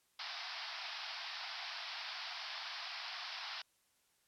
white band-pass noise, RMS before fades -45 dBFS, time 0.19-3.62 s, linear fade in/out 5 ms, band 660 to 5300 Hz, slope 96 dB/octave, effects white hiss -75 dBFS RMS until 4.27 s + low-pass 12000 Hz 12 dB/octave

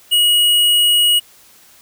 sine tone with hard clipping, 2900 Hz, F#7, 35 cents flat, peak -11 dBFS, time 0.11-1.2 s, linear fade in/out 20 ms, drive 16 dB, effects white hiss -47 dBFS RMS until 1.81 s

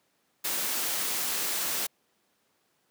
white noise, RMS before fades -30 dBFS, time 0.44-1.87 s, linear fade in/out 10 ms, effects pink hiss -71 dBFS RMS until 2.9 s + high-pass 200 Hz 12 dB/octave

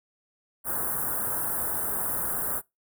white band-stop noise, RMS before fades -29 dBFS, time 0.64-2.62 s, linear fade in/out 50 ms, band 1600 to 9100 Hz, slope 48 dB/octave, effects noise-tail reverb RT60 0.2 s tail -23 dB re dry

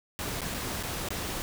pink noise with dropouts, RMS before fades -34 dBFS, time 0.19-1.42 s, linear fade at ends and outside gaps 0 ms, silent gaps 0.408-0.417 / 0.541-0.545 / 0.828-0.834 / 1.087-1.105 s, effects none

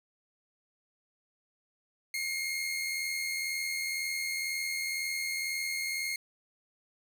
sawtooth tone pair together, 2135 / 2217 Hz, C7 / C#7, +34 / 0 cents, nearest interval minor second, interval 66 cents, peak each -29 / -36 dBFS, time 2.14-6.16 s, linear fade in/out 2 ms, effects none

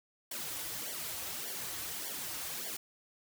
white noise with flanger, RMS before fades -40 dBFS, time 0.31-2.77 s, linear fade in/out 5 ms, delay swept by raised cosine 0.77 to 5.07 ms, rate 1.7 Hz, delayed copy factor -0.85, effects none

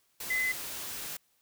sine tone in noise, 2029 Hz, B6, 46 cents sharp, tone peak -27 dBFS, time 0.3-0.52 s, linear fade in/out 5 ms, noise white, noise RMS -39 dBFS, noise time 0.2-1.17 s, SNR +9 dB, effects white hiss -71 dBFS RMS until 1.41 s

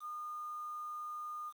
sine tone with quantisation, 1218 Hz, D#6, 37 cents flat, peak -40 dBFS, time 0-1.53 s, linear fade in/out 50 ms, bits 10, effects none

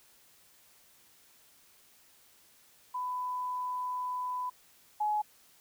sine tone pair in turn, 999 / 843.8 Hz, B5 / G#5, +20 / +27 cents, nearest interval minor third, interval 293 cents, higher first, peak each -32 / -27 dBFS, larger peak second, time 2.94-4.5 / 5-5.22 s, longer first, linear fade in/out 10 ms, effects white hiss -62 dBFS RMS until 5.6 s

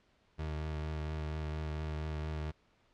30% pulse tone with vibrato, 77.2 Hz, D#2, 13 cents flat, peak -33 dBFS, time 0.38-2.52 s, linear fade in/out 20 ms, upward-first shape triangle, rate 4.3 Hz, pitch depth 24 cents each way, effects pink hiss -70 dBFS RMS until 2.93 s + low-pass 4000 Hz 12 dB/octave

